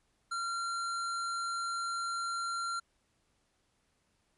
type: tone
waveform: square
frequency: 1375 Hz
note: F6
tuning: 27 cents flat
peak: -34 dBFS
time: 0.31-2.8 s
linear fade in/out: 10 ms
effects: pink hiss -75 dBFS RMS until 4.37 s + resampled to 24000 Hz